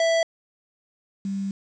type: tone pair in turn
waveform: square / sine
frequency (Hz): 660 / 196.22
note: E5 / G3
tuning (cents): +2 / +2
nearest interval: octave + major sixth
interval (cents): 2100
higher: first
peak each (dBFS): -19 / -25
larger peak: first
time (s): 0-0.23 / 1.25-1.51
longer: second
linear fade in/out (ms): 2
effects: resampled to 16000 Hz + 8-bit